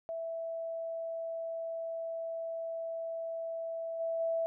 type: tone with level steps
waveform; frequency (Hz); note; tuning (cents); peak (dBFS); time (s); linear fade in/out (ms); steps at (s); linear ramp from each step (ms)
sine; 659.3; E5; 0; -35 / -31 / -29; 0.09-4.46; 0; 3.99 / 4.19; 20
effects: none